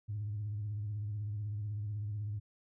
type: tone with vibrato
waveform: sine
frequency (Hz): 104.5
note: G#2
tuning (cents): +11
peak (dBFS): -34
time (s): 0.08-2.4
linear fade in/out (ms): 20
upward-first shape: triangle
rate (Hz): 16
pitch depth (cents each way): 79
effects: tanh soft clip ceiling -31 dBFS